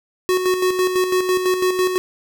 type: tone with tremolo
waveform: square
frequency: 368.3 Hz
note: F#4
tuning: 8 cents flat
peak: -15 dBFS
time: 0.29-1.98 s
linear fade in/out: 0 ms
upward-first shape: square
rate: 6 Hz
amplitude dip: 50%
effects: none